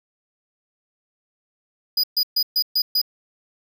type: tone bursts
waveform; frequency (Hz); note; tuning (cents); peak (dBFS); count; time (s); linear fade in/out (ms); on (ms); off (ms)
square; 4936; D#8; -15; -17; 6; 1.97-3.016; 5; 66; 130
effects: none